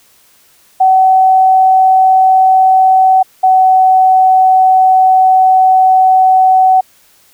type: tone pair in turn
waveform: sine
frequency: 756 / 752.3 Hz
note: F#5 / F#5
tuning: +37 / +29 cents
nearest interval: unison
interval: 8 cents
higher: first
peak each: -4 dBFS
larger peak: neither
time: 0.8-3.23 / 3.43-6.81 s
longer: second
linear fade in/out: 10 ms
effects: white hiss -48 dBFS RMS until 7.33 s